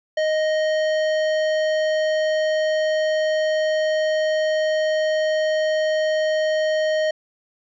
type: tone with tanh clipping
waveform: sine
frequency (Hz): 622.3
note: D#5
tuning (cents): 0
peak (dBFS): -20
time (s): 0.17-7.11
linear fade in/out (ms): 5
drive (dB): 16
effects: resampled to 16000 Hz